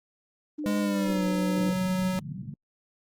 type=tone; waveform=sine; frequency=300.1 Hz; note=D4; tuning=38 cents sharp; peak=-30 dBFS; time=0.58-1.7 s; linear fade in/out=10 ms
type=tone with vibrato; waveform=sine; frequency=505 Hz; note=B4; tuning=39 cents sharp; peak=-35 dBFS; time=0.64-1.73 s; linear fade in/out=2 ms; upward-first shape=triangle; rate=17 Hz; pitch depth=15 cents each way
type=tone with pitch glide; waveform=square; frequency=205.8 to 185.48 Hz; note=G#3 to F#3; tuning=-16 to +5 cents; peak=-26 dBFS; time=0.66-2.19 s; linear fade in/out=0 ms; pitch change=-179 cents; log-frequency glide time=0.8-1.25 s
type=band-pass noise; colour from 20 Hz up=white; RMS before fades=-38 dBFS; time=1.57-2.54 s; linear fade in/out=2 ms; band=110 to 210 Hz; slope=48 dB/octave
effects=Opus 24 kbps